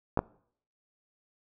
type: clicks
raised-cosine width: 1 ms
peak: -11 dBFS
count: 2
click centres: 0.174 / 0.191 s
effects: noise-tail reverb RT60 0.6 s tail -23 dB re dry